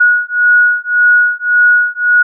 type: beating tone pair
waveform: sine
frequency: 1455 / 1456.8 Hz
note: F#6 / F#6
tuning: -29 / -27 cents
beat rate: 1.8 Hz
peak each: -10 dBFS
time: 0-2.23 s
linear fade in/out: 10 ms
effects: none